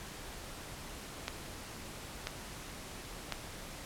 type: clicks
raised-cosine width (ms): 0.2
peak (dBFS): -17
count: 3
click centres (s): 1.281 / 2.271 / 3.323
effects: pink hiss -46 dBFS RMS until 3.85 s + low-pass 12000 Hz 12 dB/octave